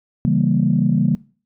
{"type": "chord", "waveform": "sine", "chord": "C# diminished seventh", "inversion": "none", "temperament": "equal", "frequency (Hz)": [138.59, 164.81, 196, 233.1], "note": ["C#3", "E3", "G3", "Bb3"], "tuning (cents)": [0, 0, 0, 0], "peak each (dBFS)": -19, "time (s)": [0.25, 1.15], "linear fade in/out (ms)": 0, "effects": ["noise-tail reverb RT60 0.4 s tail -21 dB re dry", "tanh soft clip ceiling -4 dBFS"]}